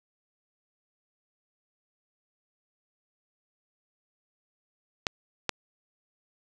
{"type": "clicks", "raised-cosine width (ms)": 0.2, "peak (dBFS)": -8, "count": 2, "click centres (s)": [5.068, 5.493], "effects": []}